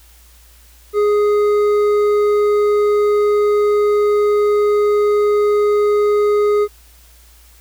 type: tone with hard clipping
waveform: sine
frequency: 415.3 Hz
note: G#4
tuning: in tune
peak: -13 dBFS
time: 0.93-6.68 s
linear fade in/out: 50 ms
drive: 7 dB
effects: added 58 Hz sine -45 dBFS peak until 7.6 s + white hiss -49 dBFS RMS until 7.6 s